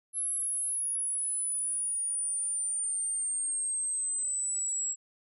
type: exponential sweep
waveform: sine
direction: down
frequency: 11030 to 7650 Hz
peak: -29 dBFS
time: 0.13-4.96 s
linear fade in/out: 50 ms
effects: none